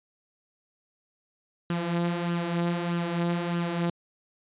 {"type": "tone with flanger", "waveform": "sawtooth", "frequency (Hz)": 172, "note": "F3", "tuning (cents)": -26, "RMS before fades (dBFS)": -28, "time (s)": [1.7, 3.9], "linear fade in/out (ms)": 2, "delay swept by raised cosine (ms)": [0.66, 6.06], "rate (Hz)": 1.6, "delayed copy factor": 0.5, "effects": ["resampled to 8000 Hz"]}